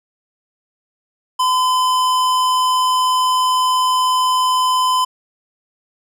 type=tone with hard clipping; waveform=sine; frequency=1017 Hz; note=C6; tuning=50 cents flat; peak=-15 dBFS; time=1.39-5.05 s; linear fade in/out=10 ms; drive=17 dB; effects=none

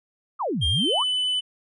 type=exponential two-way sweep; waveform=sine; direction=down then up; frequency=1318.5 to 67.9 to 1318.5 Hz; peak=-23 dBFS; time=0.39-1.04 s; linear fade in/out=20 ms; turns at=0.67 s
type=tone with pitch glide; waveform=triangle; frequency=3200 to 3003 Hz; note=G7 to F#7; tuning=+35 to +25 cents; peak=-20 dBFS; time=0.61-1.41 s; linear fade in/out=20 ms; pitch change=-110 cents; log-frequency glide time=0.76-0.96 s
effects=resampled to 24000 Hz

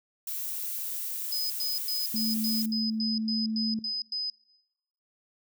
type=noise; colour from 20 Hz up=violet; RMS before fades=-34 dBFS; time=0.27-2.66 s; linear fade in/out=5 ms
type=tone bursts; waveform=sine; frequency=5020 Hz; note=D#8; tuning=15 cents sharp; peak=-29 dBFS; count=11; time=1.32-4.3 s; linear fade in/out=2 ms; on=180 ms; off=100 ms
type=tone; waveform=sine; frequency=220 Hz; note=A3; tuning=in tune; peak=-29 dBFS; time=2.14-3.79 s; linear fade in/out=2 ms
effects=noise-tail reverb RT60 0.8 s tail -19 dB re dry

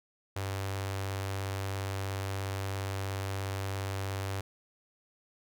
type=tone with notch filter; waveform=sawtooth; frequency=97 Hz; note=G2; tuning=18 cents flat; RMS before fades=-35 dBFS; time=0.36-4.41 s; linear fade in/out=5 ms; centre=200 Hz; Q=0.71; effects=none

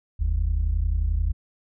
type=tone pair together; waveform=sine; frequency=45.86 / 77.2 Hz; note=F#1 / D#2; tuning=-15 / -13 cents; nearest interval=major sixth; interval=902 cents; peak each=-21 / -22 dBFS; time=0.19-1.33 s; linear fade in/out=20 ms; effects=tanh soft clip ceiling -16 dBFS

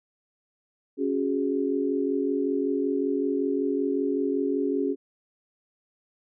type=chord; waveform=sine; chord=C# suspended fourth; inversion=none; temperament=equal; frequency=277.2 / 370 / 415.3 Hz; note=C#4 / F#4 / G#4; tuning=0 / 0 / 0 cents; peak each=-26 / -29 / -28 dBFS; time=0.97-4.96 s; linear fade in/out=50 ms; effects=none

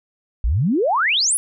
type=exponential sweep; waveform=sine; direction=up; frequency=48.75 to 11175 Hz; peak=-15 dBFS; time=0.44-1.37 s; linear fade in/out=0 ms; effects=none

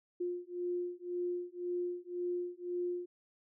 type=beating tone pair; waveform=sine; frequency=353.2 / 355.1 Hz; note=F4 / F4; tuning=+20 / +29 cents; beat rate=1.9 Hz; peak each=-38 / -38 dBFS; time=0.2-3.06 s; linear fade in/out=10 ms; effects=none

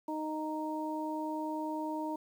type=harmonic tone; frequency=310 Hz; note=D#4; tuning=6 cents flat; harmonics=1 / 2 / 3; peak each=-36 / -41 / -38 dBFS; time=0.08-2.16 s; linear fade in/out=5 ms; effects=10-bit

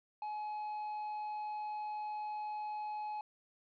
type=tone; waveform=triangle; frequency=846 Hz; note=G#5; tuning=32 cents sharp; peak=-36 dBFS; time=0.22-3.21 s; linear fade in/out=2 ms; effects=resampled to 11025 Hz + 12-bit

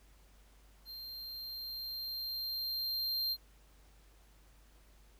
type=tone with level ramp; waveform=square; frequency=4178 Hz; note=C8; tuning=3 cents flat; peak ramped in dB=-45 to -32 dBFS; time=0.85-3.37 s; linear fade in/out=50 ms; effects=added 50 Hz sine -60 dBFS peak until 5.19 s + pink hiss -67 dBFS RMS until 5.19 s

